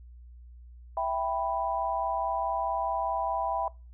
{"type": "chord", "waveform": "sine", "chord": "E minor", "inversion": "none", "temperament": "equal", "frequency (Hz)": [659.3, 784, 987.8], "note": ["E5", "G5", "B5"], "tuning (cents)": [0, 0, 0], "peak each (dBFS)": -31, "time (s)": [0.97, 3.68], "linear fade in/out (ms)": 2, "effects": ["noise-tail reverb RT60 0.3 s tail -22 dB re dry", "added 60 Hz sine -46 dBFS peak until 3.93 s"]}